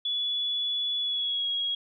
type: tone with pitch glide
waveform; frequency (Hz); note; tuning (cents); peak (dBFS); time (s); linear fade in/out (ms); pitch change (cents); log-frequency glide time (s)
sine; 3418 to 3305; G#7 to G#7; +49 to -9; -26; 0.05-1.75; 5; -58; 1-1.47
effects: none